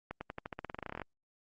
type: accelerating click train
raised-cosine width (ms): 0.5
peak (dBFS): -24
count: 19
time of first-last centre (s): 0.11-1.018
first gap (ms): 100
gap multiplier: 0.91
effects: Opus 48 kbps